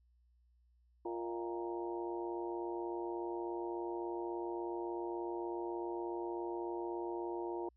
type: harmonic tone with a mistuned harmonic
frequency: 116.54 Hz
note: A#2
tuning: in tune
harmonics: 3 / 4 / 5 / 6 / 7 / 8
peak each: -39 / -47 / -52 / -49 / -51 / -46 dBFS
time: 1.05-7.69 s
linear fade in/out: 5 ms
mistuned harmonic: 5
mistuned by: +85 cents
effects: added 60 Hz sine -67 dBFS peak until 7.76 s